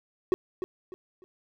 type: tone with echo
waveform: triangle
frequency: 370 Hz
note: F#4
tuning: in tune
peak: -17 dBFS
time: 0.32-0.34 s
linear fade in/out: 0 ms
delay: 300 ms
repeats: 3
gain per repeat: -10 dB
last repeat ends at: 1.24 s
effects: none